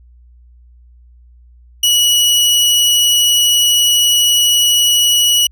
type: tone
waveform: sawtooth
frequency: 2928 Hz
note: F#7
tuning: 19 cents flat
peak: -6 dBFS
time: 1.83-5.47 s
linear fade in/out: 5 ms
effects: added 60 Hz sine -41 dBFS peak until 5.51 s